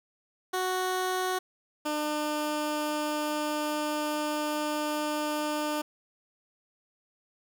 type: tone pair in turn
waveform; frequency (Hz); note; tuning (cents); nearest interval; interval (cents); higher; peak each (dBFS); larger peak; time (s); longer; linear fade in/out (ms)
15% pulse; 370 / 300.8; F#4 / D4; 0 / +42; major third; 358; first; -21 / -22; first; 0.53-1.39 / 1.85-5.82; second; 10
effects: none